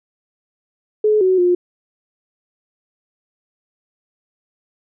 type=tone with pitch steps; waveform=sine; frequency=426.4 / 373.3 / 355.7 Hz; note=G#4 / F#4 / F4; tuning=+46 / +15 / +32 cents; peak=-11 dBFS; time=1.04-1.55 s; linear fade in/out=5 ms; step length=170 ms; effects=none